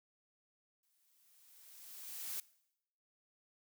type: noise with exponential growth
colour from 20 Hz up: blue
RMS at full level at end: -40 dBFS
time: 0.83-2.4 s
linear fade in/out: 2 ms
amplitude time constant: 340 ms
effects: noise-tail reverb RT60 0.8 s tail -21 dB re dry